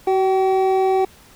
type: tone pair together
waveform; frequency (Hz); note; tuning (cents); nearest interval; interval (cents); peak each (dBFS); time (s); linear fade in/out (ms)
triangle; 377.9 / 767; F#4 / G5; +37 / -38; octave; 1225; -14 / -17; 0.07-1.05; 5
effects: pink hiss -48 dBFS RMS until 1.35 s